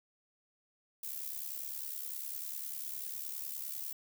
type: noise with amplitude modulation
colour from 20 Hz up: violet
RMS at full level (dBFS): -38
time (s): 1.03-3.93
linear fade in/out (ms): 5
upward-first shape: sine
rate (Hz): 69.9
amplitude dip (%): 70
effects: none